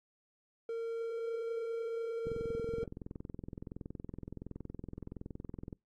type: tone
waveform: triangle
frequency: 458.7 Hz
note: A#4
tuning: 28 cents flat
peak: -33 dBFS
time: 0.69-2.84 s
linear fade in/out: 2 ms
type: click train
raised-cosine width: 3 ms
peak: -30 dBFS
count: 75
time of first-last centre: 2.27-5.728 s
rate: 21.4 Hz
effects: noise-tail reverb RT60 0.2 s tail -25 dB re dry + AAC 32 kbps